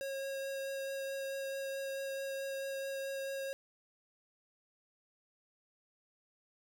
square tone with vibrato, 544 Hz, C#5, 33 cents flat, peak -38 dBFS, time 0.01-3.53 s, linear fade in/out 0 ms, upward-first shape triangle, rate 4.6 Hz, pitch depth 10 cents each way, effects 11-bit

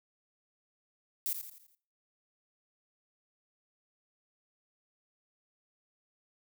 violet noise with echo, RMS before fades -33 dBFS, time 1.26-1.33 s, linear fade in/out 0 ms, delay 84 ms, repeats 5, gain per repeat -7 dB, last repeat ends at 1.75 s, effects noise-tail reverb RT60 0.4 s tail -17 dB re dry

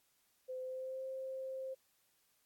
sine tone with pitch glide, 513 to 526.8 Hz, C5 to C5, -34 to +12 cents, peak -40 dBFS, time 0.48-1.75 s, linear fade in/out 20 ms, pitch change +46 cents, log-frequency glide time 0.61-1.05 s, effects white hiss -75 dBFS RMS until 2.45 s + AAC 64 kbps

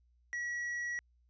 sine tone with tanh clipping, 1925 Hz, B6, 45 cents flat, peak -36 dBFS, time 0.33-0.99 s, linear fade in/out 0 ms, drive 6 dB, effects added 60 Hz sine -66 dBFS peak until 1.29 s + resampled to 16000 Hz

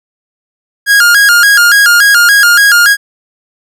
45% pulse tone with vibrato, 1525 Hz, G6, 48 cents flat, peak -3 dBFS, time 0.86-2.97 s, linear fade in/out 50 ms, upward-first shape square, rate 3.5 Hz, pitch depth 130 cents each way, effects none

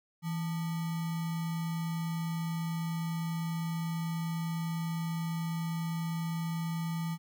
sine tone with sample-and-hold, 164.81 Hz, E3, in tune, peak -31 dBFS, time 0.22-7.18 s, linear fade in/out 50 ms, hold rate 1050 Hz, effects none

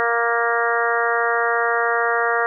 harmonic tone, 233.8 Hz, A#3, 5 cents sharp, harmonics 2 / 3 / 4 / 5 / 6 / 7 / 8, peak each -23 / -24 / -28 / -24 / -24 / -26 / -25 dBFS, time 0-2.46 s, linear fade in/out 0 ms, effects none

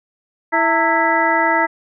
harmonic tone with a mistuned harmonic, 329.6 Hz, E4, in tune, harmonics 1 / 2 / 3 / 4 / 5 / 6, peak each -23 / -21 / -17 / -22 / -22 / -19 dBFS, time 0.52-1.67 s, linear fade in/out 20 ms, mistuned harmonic 3, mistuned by -140 cents, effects none

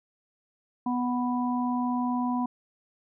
harmonic tone, 246.9 Hz, B3, in tune, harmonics 1 / 3 / 4, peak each -26 / -34 / -32 dBFS, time 0.86-2.46 s, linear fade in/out 5 ms, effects none

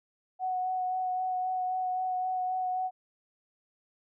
sine tone with vibrato, 740 Hz, F#5, in tune, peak -28 dBFS, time 0.39-2.91 s, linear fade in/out 50 ms, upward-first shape sine, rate 3.8 Hz, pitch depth 14 cents each way, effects none

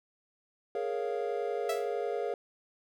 triangle chord, Bb minor seventh, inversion third, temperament equal, 415.3 / 466.2 / 554.4 / 698.5 Hz, Ab4 / Bb4 / Db5 / F5, 0 / 0 / 0 / 0 cents, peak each -33 / -33 / -36 / -36 dBFS, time 0.75-2.34 s, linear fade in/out 2 ms
sawtooth tone with exponential decay, 658 Hz, E5, 3 cents flat, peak -26 dBFS, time 1.69-1.94 s, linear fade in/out 5 ms, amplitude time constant 54 ms
effects none

